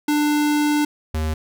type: tone pair in turn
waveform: square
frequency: 296.6 / 78.36 Hz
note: D4 / D#2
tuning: +17 / +13 cents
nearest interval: octave + major seventh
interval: 2304 cents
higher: first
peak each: -17 / -21 dBFS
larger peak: first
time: 0.08-0.85 / 1.14-1.34 s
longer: first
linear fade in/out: 5 ms
effects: none